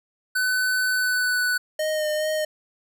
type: tone with pitch glide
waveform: square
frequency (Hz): 1507 to 1488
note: F#6 to F#6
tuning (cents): +31 to +9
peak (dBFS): -21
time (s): 0.35-1.58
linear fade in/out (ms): 10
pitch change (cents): -22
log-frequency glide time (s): 0.92-1.41
type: tone with vibrato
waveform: square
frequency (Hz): 615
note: D#5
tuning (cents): -20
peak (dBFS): -23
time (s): 1.79-2.45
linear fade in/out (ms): 5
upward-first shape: sine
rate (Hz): 2.4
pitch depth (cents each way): 20
effects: none